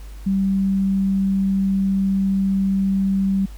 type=tone; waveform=sine; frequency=193.9 Hz; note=G3; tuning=19 cents flat; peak=-16 dBFS; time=0.26-3.46 s; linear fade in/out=10 ms; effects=added 50 Hz sine -33 dBFS peak until 3.57 s + pink hiss -49 dBFS RMS until 3.57 s

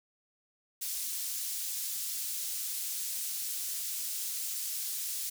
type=high-pass noise; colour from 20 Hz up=pink; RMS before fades=-36 dBFS; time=0.81-5.3 s; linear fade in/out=10 ms; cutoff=6500 Hz; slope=12 dB/octave; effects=none

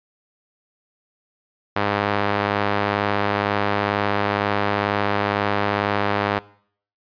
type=tone with band-pass filter; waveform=sawtooth; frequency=102.1 Hz; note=G#2; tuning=29 cents flat; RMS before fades=-22 dBFS; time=1.76-6.39 s; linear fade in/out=5 ms; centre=1200 Hz; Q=0.77; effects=noise-tail reverb RT60 0.6 s tail -21 dB re dry + resampled to 11025 Hz

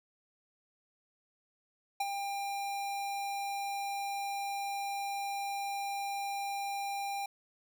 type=tone with ADSR envelope; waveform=square; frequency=798 Hz; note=G5; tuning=31 cents sharp; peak=-29 dBFS; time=2-7.26 s; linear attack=6 ms; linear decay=33 ms; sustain=-6 dB; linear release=4 ms; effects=none

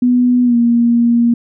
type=tone with pitch glide; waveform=sine; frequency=246.9 to 235.9 Hz; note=B3 to A#3; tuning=0 to +21 cents; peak=-8 dBFS; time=0.02-1.34 s; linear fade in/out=5 ms; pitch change=-79 cents; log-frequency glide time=0.44-0.56 s; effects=none

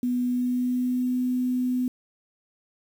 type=tone with pitch glide; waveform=sine; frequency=246.9 to 251.1 Hz; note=B3 to B3; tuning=0 to +29 cents; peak=-22 dBFS; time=0.03-1.88 s; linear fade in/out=2 ms; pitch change=+29 cents; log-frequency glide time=0.25-1.16 s; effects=8-bit

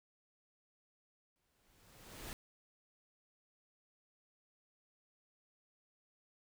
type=noise with exponential growth; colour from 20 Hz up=pink; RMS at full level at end=-45 dBFS; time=1.36-2.33 s; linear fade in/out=0 ms; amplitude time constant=210 ms; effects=none

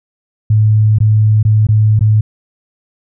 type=tone with dropouts; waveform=sine; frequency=107.6 Hz; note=A2; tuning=38 cents flat; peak=-6 dBFS; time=0.5-2.21 s; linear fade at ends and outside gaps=5 ms; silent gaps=0.986-1.003 / 1.429-1.45 / 1.669-1.687 / 1.993-2.008 s; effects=none

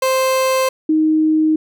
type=tone pair in turn; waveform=30% pulse / sine; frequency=523.3 / 312.4 Hz; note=C5 / D#4; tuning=0 / +7 cents; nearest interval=major sixth; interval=893 cents; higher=first; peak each=-11 dBFS; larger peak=neither; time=0.02-0.69 / 0.89-1.56 s; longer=neither; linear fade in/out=5 ms; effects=none

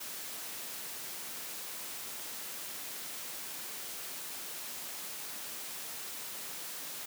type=noise; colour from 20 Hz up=white; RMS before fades=-42 dBFS; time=0-7.06 s; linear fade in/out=10 ms; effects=high-pass 150 Hz 12 dB/octave

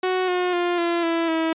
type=tone with pitch steps; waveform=sawtooth; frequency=370 / 360.3 / 350.9 / 341.7 / 332.7 / 324 Hz; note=F#4 / F#4 / F4 / F4 / E4 / E4; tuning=0 / -46 / +8 / -38 / +16 / -30 cents; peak=-16 dBFS; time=0.03-1.53 s; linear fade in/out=5 ms; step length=250 ms; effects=resampled to 8000 Hz

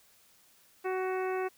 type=harmonic tone with a mistuned harmonic; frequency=373.7 Hz; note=F#4; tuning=17 cents sharp; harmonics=1 / 2 / 3 / 4 / 5 / 6 / 7; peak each=-31 / -37 / -41 / -43 / -45 / -47 / -48 dBFS; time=0.84-1.49 s; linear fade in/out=20 ms; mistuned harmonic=6; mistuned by=-19 cents; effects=white hiss -63 dBFS RMS until 1.57 s

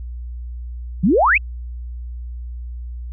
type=exponential sweep; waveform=sine; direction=up; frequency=157.2 to 2733 Hz; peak=-11 dBFS; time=1.03-1.38 s; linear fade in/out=10 ms; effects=added 60 Hz sine -27 dBFS peak until 3.12 s

